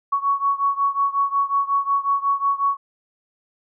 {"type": "beating tone pair", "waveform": "sine", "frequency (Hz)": [1114, 1119.5], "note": ["C#6", "C#6"], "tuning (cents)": [8, 17], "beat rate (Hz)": 5.5, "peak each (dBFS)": [-20, -22], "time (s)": [0.12, 2.77], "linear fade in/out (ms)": 10, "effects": []}